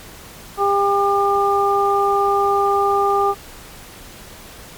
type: harmonic tone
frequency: 400 Hz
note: G4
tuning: 35 cents sharp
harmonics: 1 / 2 / 3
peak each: -18 / -18 / -18 dBFS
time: 0.57-3.35 s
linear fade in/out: 50 ms
effects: pink hiss -39 dBFS RMS until 4.77 s + MP3 96 kbps